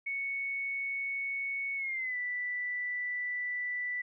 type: tone with pitch glide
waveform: sine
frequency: 2217 to 1975.1 Hz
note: C#7 to B6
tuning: 0 to 0 cents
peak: -32 dBFS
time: 0.06-4.02 s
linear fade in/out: 10 ms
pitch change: -200 cents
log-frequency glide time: 1.76-2.17 s
effects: none